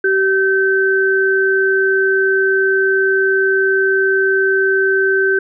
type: tone pair together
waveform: sine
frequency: 385.7 / 1542.8 Hz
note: G4 / G6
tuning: -28 / -28 cents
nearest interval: 2 octaves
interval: 2400 cents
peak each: -14 dBFS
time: 0.04-5.39 s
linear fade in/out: 5 ms
effects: none